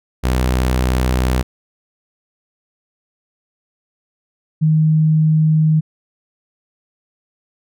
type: tone pair in turn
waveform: sawtooth / sine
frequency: 63.1 / 156.36 Hz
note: B1 / D#3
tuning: +38 / +9 cents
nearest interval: octave + major third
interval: 1571 cents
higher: second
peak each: -10 dBFS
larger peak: neither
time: 0.23-1.43 / 4.61-5.81 s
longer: neither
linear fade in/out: 20 ms
effects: none